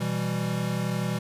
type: chord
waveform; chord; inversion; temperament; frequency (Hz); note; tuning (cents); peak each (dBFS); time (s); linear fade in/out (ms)
square; E minor; second; equal; 123.47 / 164.81 / 196; B2 / E3 / G3; 0 / 0 / 0; -31; 0-1.19; 10
effects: resampled to 32000 Hz